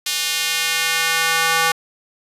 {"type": "tone with high-pass filter sweep", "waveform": "square", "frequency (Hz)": 164.3, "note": "E3", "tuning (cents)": -5, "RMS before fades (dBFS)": -19, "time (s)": [0.06, 1.72], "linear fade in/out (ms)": 5, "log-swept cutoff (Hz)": [3500, 1100], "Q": 1.1, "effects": ["resampled to 32000 Hz"]}